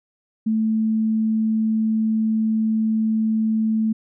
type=tone; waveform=sine; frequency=220 Hz; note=A3; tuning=in tune; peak=-17 dBFS; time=0.46-3.93 s; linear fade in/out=10 ms; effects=none